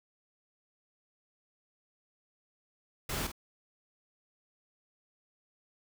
pink noise with echo, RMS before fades -35 dBFS, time 3.09-3.27 s, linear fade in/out 5 ms, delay 48 ms, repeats 1, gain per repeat -8 dB, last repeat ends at 3.318 s, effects none

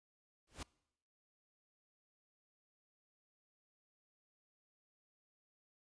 pink noise with exponential growth, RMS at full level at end -41 dBFS, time 0.47-0.63 s, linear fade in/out 5 ms, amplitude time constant 34 ms, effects noise-tail reverb RT60 0.8 s tail -24 dB re dry + resampled to 22050 Hz

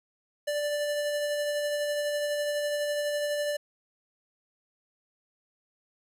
square tone with tremolo, 587.3 Hz, D5, in tune, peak -27 dBFS, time 0.47-3.57 s, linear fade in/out 10 ms, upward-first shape sine, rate 12 Hz, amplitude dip 25%, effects resampled to 32000 Hz + 10-bit

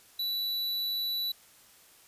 square tone, 3951 Hz, B7, in tune, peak -30 dBFS, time 0.19-1.32 s, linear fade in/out 5 ms, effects white hiss -58 dBFS RMS until 2.07 s + resampled to 32000 Hz

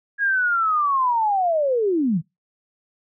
sine linear sweep, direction down, 1661.2 to 140.1 Hz, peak -17 dBFS, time 0.18-2.22 s, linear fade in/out 50 ms, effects noise-tail reverb RT60 0.2 s tail -23 dB re dry

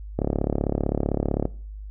click train, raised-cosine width 2 ms, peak -9 dBFS, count 46, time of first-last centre 0.19-1.454 s, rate 35.6 Hz, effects noise-tail reverb RT60 0.4 s tail -19 dB re dry + added 51 Hz sine -34 dBFS peak until 1.9 s

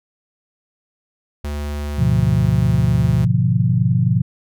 square tone, 73.3 Hz, D2, 3 cents flat, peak -23 dBFS, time 1.44-3.25 s, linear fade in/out 5 ms
sine chord, G# diminished seventh, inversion none, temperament equal, 103.83 / 123.47 / 146.83 / 174.61 Hz, G#2 / B2 / D3 / F3, 0 / 0 / 0 / 0 cents, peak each -20 / -16 / -22 / -19 dBFS, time 1.98-4.22 s, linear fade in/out 10 ms
effects none

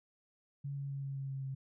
sine tone with pitch steps, 140.5 / 139.45 / 138.41 / 137.37 / 136.34 / 135.32 / 134.31 Hz, C#3 / C#3 / C#3 / C#3 / C#3 / C#3 / C3, +24 / +11 / -2 / -15 / -28 / -41 / +46 cents, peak -37 dBFS, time 0.64-1.55 s, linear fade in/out 10 ms, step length 130 ms, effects none

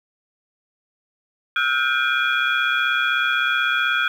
sine tone cluster, 1309 / 1432 / 1568 / 2416 / 3340 Hz, E6 / F6 / G6 / D7 / G#7, -13 / +43 / 0 / +48 / +9 cents, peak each -26 / -21 / -23 / -25 / -26 dBFS, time 1.56-4.08 s, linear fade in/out 2 ms, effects tanh soft clip ceiling -7 dBFS + 8-bit

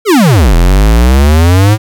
square exponential two-way sweep, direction down then up, 470.8 to 41.2 to 110.5 Hz, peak -4 dBFS, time 0.05-1.78 s, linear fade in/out 50 ms, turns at 0.55 s, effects none

